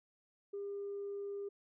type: tone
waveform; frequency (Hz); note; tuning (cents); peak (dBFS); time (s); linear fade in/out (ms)
sine; 401.9; G4; +43; -38; 0.53-1.49; 10
effects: tanh soft clip ceiling -35 dBFS